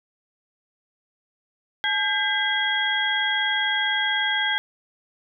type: tone cluster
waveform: sine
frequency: 856 / 1599 / 2018 / 3291 Hz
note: A5 / G6 / B6 / G#7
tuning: -48 / +34 / +37 / -16 cents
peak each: -29 / -24 / -28 / -25 dBFS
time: 1.84-4.58 s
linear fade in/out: 0 ms
effects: none